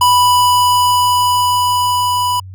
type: tone with level ramp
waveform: square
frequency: 987.8 Hz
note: B5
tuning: in tune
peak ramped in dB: -8 to -14 dBFS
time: 0.01-2.4 s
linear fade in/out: 5 ms
effects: added 94 Hz sine -29 dBFS peak until 2.54 s